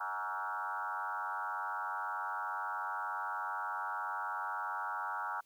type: tone with frequency modulation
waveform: sine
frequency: 1133 Hz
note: C#6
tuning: 37 cents sharp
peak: -35 dBFS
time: 0-5.41 s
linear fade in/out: 10 ms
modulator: 96.8 Hz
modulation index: 3.6
effects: white hiss -71 dBFS RMS until 5.45 s